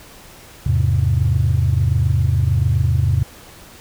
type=chord; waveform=sine; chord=E augmented; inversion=none; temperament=equal; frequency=82.41 / 103.83 / 130.81 Hz; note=E2 / G#2 / B#2; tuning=0 / 0 / 0 cents; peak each=-17 dBFS; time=0.66-3.23 s; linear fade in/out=5 ms; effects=tanh soft clip ceiling -6 dBFS + pink hiss -42 dBFS RMS until 3.8 s